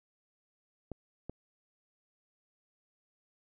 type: clicks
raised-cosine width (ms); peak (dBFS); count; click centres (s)
2; -26; 2; 0.917 / 1.296
effects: none